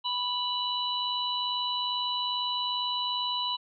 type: harmonic tone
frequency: 987.8 Hz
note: B5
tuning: in tune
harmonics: 1 / 3 / 4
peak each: -32 / -32 / -32 dBFS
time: 0.04-3.57 s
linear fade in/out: 20 ms
effects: none